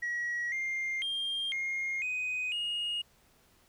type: tone with pitch steps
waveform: sine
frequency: 1914 / 2109 / 3202 / 2135 / 2502 / 2864 Hz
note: A#6 / C7 / G7 / C7 / D#7 / F7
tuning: +45 / +13 / +36 / +34 / +9 / +43 cents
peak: -29 dBFS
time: 0.02-3.02 s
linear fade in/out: 10 ms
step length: 500 ms
effects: tanh soft clip ceiling -29 dBFS + pink hiss -65 dBFS RMS until 3.68 s